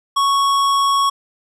triangle tone with hard clipping, 1108.7 Hz, C#6, in tune, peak -15 dBFS, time 0.16-1.1 s, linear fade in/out 10 ms, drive 18 dB, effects none

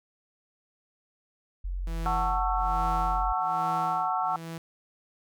sine tone, 45.18 Hz, F#1, 40 cents flat, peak -29 dBFS, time 1.64-3.33 s, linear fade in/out 10 ms
sawtooth tone with tremolo, 164.81 Hz, E3, in tune, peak -31 dBFS, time 1.87-4.58 s, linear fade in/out 2 ms, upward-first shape sine, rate 1.2 Hz, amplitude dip 100%
sine chord, F# minor seventh, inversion none, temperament just, 740 / 888 / 1110 / 1332 Hz, F#5 / A5 / C#6 / E6, 0 / +16 / +2 / +18 cents, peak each -29 / -31 / -32 / -31 dBFS, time 2.06-4.36 s, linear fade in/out 0 ms
effects none

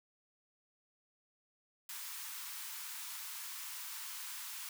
white high-pass noise, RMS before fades -45 dBFS, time 1.89-4.69 s, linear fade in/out 2 ms, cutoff 850 Hz, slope 96 dB/octave, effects none

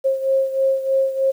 sine beating tone pair, 535 / 538.2 Hz, C5 / C5, +38 / +49 cents, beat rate 3.2 Hz, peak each -17 / -22 dBFS, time 0.04-1.32 s, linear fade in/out 20 ms, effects 8-bit

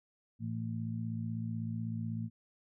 harmonic tone, 56.1 Hz, A1, 34 cents sharp, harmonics 2 / 3 / 4, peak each -37 / -42 / -39 dBFS, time 0.39-2.3 s, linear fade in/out 50 ms, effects none

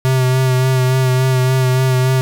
square tone with vibrato, 129.4 Hz, C3, 19 cents flat, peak -12 dBFS, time 0.05-2.21 s, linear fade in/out 0 ms, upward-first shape sine, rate 3.5 Hz, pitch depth 24 cents each way, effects none

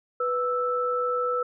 sine tone pair together, 493.9 / 1318.5 Hz, B4 / E6, 0 / 0 cents, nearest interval octave + perfect fourth, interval 1700 cents, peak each -26 dBFS, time 0.2-1.43 s, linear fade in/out 5 ms, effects none

